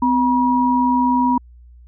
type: tone pair together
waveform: sine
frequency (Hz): 254.6 / 961.2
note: C4 / B5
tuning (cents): -47 / -47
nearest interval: octave + major seventh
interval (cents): 2300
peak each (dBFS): -16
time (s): 0.02-1.38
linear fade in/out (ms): 5
effects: added 60 Hz sine -41 dBFS peak until 1.87 s